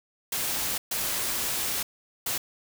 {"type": "noise bursts at uneven times", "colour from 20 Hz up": "white", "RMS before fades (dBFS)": -29, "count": 3, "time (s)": [[0.32, 0.78], [0.91, 1.83], [2.26, 2.38]], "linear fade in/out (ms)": 5, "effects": []}